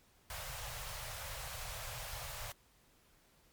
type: band-stop noise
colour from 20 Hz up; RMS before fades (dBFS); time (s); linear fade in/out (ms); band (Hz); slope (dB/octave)
pink; -44; 0.3-2.52; 2; 140 to 520; 48
effects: pink hiss -68 dBFS RMS until 3.52 s + MP3 96 kbps